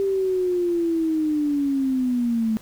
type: linear sweep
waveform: sine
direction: down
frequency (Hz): 395.3 to 216.9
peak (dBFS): -19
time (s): 0-2.57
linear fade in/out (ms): 0
effects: pink hiss -48 dBFS RMS until 2.61 s